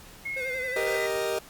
sine tone with pitch glide, 2163 to 1995 Hz, C#7 to B6, -43 to +17 cents, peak -30 dBFS, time 0.25-1.07 s, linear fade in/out 10 ms, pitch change -140 cents, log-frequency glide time 0.39-0.72 s
square tone with vibrato, 513 Hz, C5, 34 cents flat, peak -34 dBFS, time 0.36-0.98 s, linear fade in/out 10 ms, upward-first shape sine, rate 11 Hz, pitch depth 59 cents each way
40% pulse chord, Eb major, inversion first, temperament equal, 392 / 466.2 / 622.3 Hz, G4 / Bb4 / Eb5, 0 / 0 / 0 cents, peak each -30 dBFS, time 0.76-1.39 s, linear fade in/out 5 ms
effects pink hiss -49 dBFS RMS until 1.49 s + Opus 48 kbps

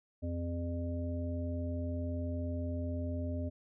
harmonic tone with a mistuned harmonic, 86.1 Hz, F2, 24 cents flat, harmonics 1 / 3 / 5 / 7, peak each -35 / -39 / -51 / -43 dBFS, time 0.22-3.5 s, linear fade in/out 20 ms, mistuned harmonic 5, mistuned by -73 cents, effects none

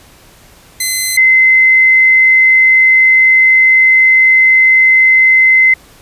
10% pulse / sine tone pair in turn, 2049 / 2058 Hz, C7 / C7, -37 / -29 cents, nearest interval unison, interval 8 cents, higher second, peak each -4 dBFS, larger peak neither, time 0.8-1.17 / 1.17-5.74 s, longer second, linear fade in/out 5 ms, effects pink hiss -42 dBFS RMS until 6.01 s + resampled to 32000 Hz

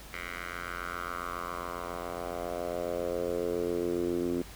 10% pulse tone with band-pass filter sweep, 87.31 Hz, F2, in tune, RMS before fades -34 dBFS, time 0.13-4.42 s, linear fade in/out 5 ms, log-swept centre 2000 to 300 Hz, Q 3.1, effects added 50 Hz sine -49 dBFS peak until 4.55 s + pink hiss -49 dBFS RMS until 4.55 s

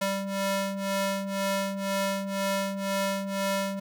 sawtooth ring-modulated tone, 392 Hz, G4, in tune, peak -20 dBFS, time 0.01-3.8 s, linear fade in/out 10 ms, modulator 197 Hz, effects none

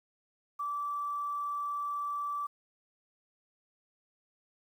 sine tone with quantisation, 1161 Hz, D6, 20 cents flat, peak -32 dBFS, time 0.59-2.47 s, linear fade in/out 10 ms, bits 10, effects none

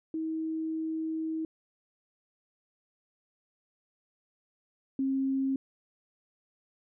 sine tone pair in turn, 319.3 / 268.5 Hz, D#4 / C4, +45 / +45 cents, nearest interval minor third, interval 300 cents, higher first, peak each -30 / -26 dBFS, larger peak second, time 0.14-1.45 / 4.99-5.56 s, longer first, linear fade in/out 2 ms, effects none

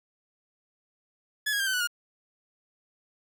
sawtooth tone with pitch steps, 1707 / 1646.9 / 1589 / 1533.1 / 1479.2 / 1427.1 Hz, G#6 / G#6 / G6 / G6 / F#6 / F6, +47 / -15 / +23 / -39 / -1 / +37 cents, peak -22 dBFS, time 1.46-1.874 s, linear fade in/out 10 ms, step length 69 ms, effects none

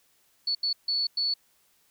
sine tone bursts at uneven times, 4435 Hz, C#8, in tune, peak -24 dBFS, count 4, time 0.47-0.55 / 0.63-0.73 / 0.88-1.07 / 1.17-1.34 s, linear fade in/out 5 ms, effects white hiss -66 dBFS RMS until 1.9 s

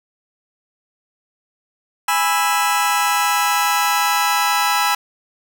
sawtooth chord, E major, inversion first, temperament just, 824.1 / 988.9 / 1318.5 Hz, G#5 / B5 / E6, -14 / +2 / 0 cents, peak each -16 dBFS, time 2.08-4.95 s, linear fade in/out 5 ms, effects none

